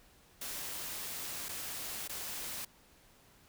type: noise with dropouts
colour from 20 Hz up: white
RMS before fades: -41 dBFS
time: 0.41-2.65 s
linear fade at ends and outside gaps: 5 ms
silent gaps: 1.486-1.49 / 2.078-2.093 s
effects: pink hiss -63 dBFS RMS until 3.48 s